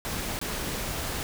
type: noise with dropouts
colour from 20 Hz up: pink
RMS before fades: -32 dBFS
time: 0.05-1.23 s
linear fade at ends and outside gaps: 0 ms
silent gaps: 0.39-0.414 s
effects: none

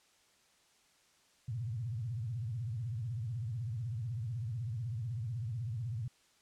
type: tone with vibrato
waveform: sine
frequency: 115.4 Hz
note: A#2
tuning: 17 cents flat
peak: -35 dBFS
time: 1.48-6.08 s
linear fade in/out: 5 ms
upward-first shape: sine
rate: 16 Hz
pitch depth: 220 cents each way
effects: white hiss -68 dBFS RMS until 6.41 s + low-pass 8000 Hz 12 dB/octave

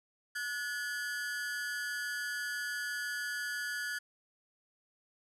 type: ring-modulated tone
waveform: 45% pulse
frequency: 1583 Hz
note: G6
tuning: 17 cents sharp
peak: -32 dBFS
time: 0.35-3.99 s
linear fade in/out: 10 ms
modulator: 127 Hz
effects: resampled to 32000 Hz

